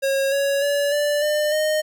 square tone with pitch steps, 544 / 557.7 / 571.7 / 586.1 / 600.8 / 615.9 Hz, C#5 / C#5 / D5 / D5 / D5 / D#5, -33 / +10 / -47 / -4 / +39 / -18 cents, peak -19 dBFS, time 0.02-1.82 s, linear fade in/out 20 ms, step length 300 ms, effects none

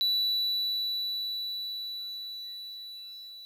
triangle tone with level ramp, 3951 Hz, B7, in tune, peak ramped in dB -22 to -42 dBFS, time 0.01-3.45 s, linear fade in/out 0 ms, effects 10-bit

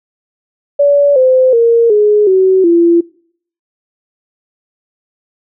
sine tone with pitch steps, 572 / 515.5 / 464.6 / 418.7 / 377.4 / 340.1 Hz, D5 / C5 / A#4 / G#4 / F#4 / F4, -46 / -26 / -6 / +14 / +34 / -46 cents, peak -5 dBFS, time 0.79-3.01 s, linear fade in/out 10 ms, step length 370 ms, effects noise-tail reverb RT60 0.6 s tail -23 dB re dry

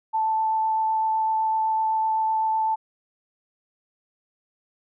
sine tone with vibrato, 880 Hz, A5, in tune, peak -20 dBFS, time 0.13-2.76 s, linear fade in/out 20 ms, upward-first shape sine, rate 7.9 Hz, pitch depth 8 cents each way, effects none

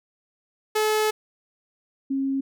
sawtooth / sine tone pair in turn, 430 / 270.9 Hz, A4 / C#4, -40 / -40 cents, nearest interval minor sixth, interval 800 cents, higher first, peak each -16 / -22 dBFS, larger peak first, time 0.75-1.11 / 2.1-2.41 s, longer first, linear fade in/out 10 ms, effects none

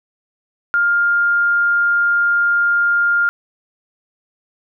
sine tone, 1405 Hz, F6, 10 cents sharp, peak -12 dBFS, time 0.74-3.29 s, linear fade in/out 0 ms, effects none

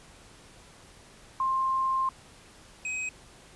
sine / square tone pair in turn, 1056 / 2526 Hz, C6 / D#7, +16 / +26 cents, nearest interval octave + minor third, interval 1510 cents, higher second, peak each -24 / -31 dBFS, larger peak first, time 1.4-2.09 / 2.85-3.09 s, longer first, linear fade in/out 2 ms, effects pink hiss -53 dBFS RMS until 3.55 s + resampled to 24000 Hz

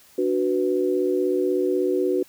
sine chord, B minor, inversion first, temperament equal, 293.7 / 370 / 493.9 Hz, D4 / F#4 / B4, 0 / 0 / 0 cents, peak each -26 / -21 / -26 dBFS, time 0.18-2.23 s, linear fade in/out 5 ms, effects white hiss -53 dBFS RMS until 2.28 s

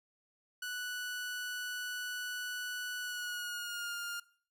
sawtooth tone with pitch glide, 1480 to 1409.1 Hz, F#6 to F6, 0 to +15 cents, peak -34 dBFS, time 0.62-4.2 s, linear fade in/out 5 ms, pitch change -85 cents, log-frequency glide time 3-3.96 s, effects noise-tail reverb RT60 0.5 s tail -20 dB re dry

